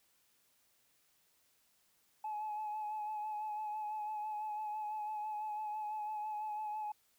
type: tone with vibrato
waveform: sine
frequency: 851 Hz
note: G#5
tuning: 42 cents sharp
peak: -36 dBFS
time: 2.24-6.92 s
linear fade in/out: 5 ms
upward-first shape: sine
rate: 6 Hz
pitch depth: 29 cents each way
effects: tanh soft clip ceiling -34 dBFS + white hiss -73 dBFS RMS until 7.18 s